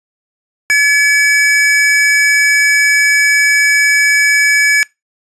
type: tone pair together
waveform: square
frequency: 1707.3 / 2279 Hz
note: G#6 / C#7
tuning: +47 / +47 cents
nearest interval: perfect fourth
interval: 500 cents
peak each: -11 dBFS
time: 0.7-4.83 s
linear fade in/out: 0 ms
effects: noise-tail reverb RT60 0.2 s tail -24 dB re dry + resampled to 24000 Hz